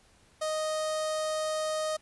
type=tone with notch filter; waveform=sawtooth; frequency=622.3 Hz; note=D#5; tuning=in tune; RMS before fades=-31 dBFS; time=0.41-1.97 s; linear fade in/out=10 ms; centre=2300 Hz; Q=1.4; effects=pink hiss -62 dBFS RMS until 2.01 s + resampled to 24000 Hz